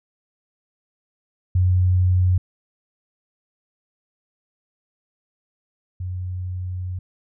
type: tone pair in turn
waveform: sine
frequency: 91.2 / 91.2 Hz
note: F#2 / F#2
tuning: -24 / -24 cents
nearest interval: unison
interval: 0 cents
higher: neither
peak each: -14 / -25 dBFS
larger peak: first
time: 1.55-2.38 / 6-6.99 s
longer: second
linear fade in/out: 5 ms
effects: none